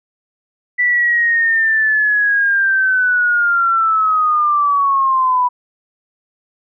sine linear sweep, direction down, 1975.5 to 981 Hz, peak -11 dBFS, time 0.78-5.49 s, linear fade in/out 20 ms, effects none

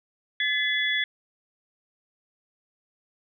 sine tone cluster, 1726 / 2028 / 3414 Hz, A6 / B6 / G#7, -34 / +45 / +47 cents, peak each -27 dBFS, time 0.4-1.04 s, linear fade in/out 2 ms, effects none

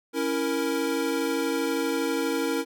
square chord, A# diminished, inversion first, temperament equal, 277.2 / 329.6 / 466.2 Hz, C#4 / E4 / A#4, 0 / 0 / 0 cents, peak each -30 / -30 / -29 dBFS, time 0.13-2.65 s, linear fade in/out 50 ms, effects none

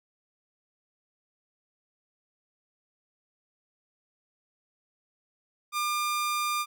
sawtooth tone, 1200 Hz, D6, 37 cents sharp, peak -23 dBFS, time 5.72-6.66 s, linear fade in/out 50 ms, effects none

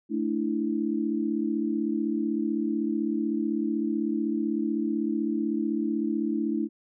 sine chord, A suspended fourth, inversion none, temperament equal, 220 / 293.7 / 329.6 Hz, A3 / D4 / E4, 0 / 0 / 0 cents, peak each -29 dBFS, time 0.09-6.69 s, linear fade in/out 50 ms, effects none

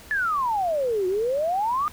sine exponential two-way sweep, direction down then up, 1760 to 358.5 to 1245 Hz, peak -21 dBFS, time 0.11-1.88 s, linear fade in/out 0 ms, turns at 1.07 s, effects pink hiss -46 dBFS RMS until 1.92 s

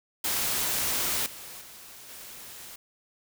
white noise with level steps, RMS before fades -28 / -43 / -47 / -44 dBFS, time 0.24-2.76 s, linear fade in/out 5 ms, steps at 1.26 / 1.61 / 2.09 s, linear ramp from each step 2 ms, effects none

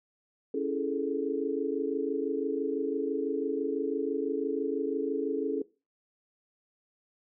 sine chord, A major seventh, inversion first, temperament equal with one note detuned, 277.2 / 329.6 / 415.3 / 441.3 Hz, C#4 / E4 / G#4 / A4, 0 / 0 / 0 / +5 cents, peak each -33 / -36 / -33 / -32 dBFS, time 0.54-5.62 s, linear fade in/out 5 ms, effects noise-tail reverb RT60 0.3 s tail -20 dB re dry

